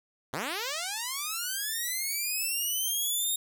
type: linear sweep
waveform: 5% pulse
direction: up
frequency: 113.7 to 3729 Hz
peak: -20 dBFS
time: 0.33-3.36 s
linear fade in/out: 5 ms
effects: none